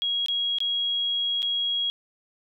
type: tone with dropouts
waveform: sine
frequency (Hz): 3300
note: G#7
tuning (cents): -12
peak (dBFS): -23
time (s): 0.02-1.9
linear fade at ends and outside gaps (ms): 0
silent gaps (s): 0.261-0.284 / 0.585-0.604 / 1.421-1.428
effects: none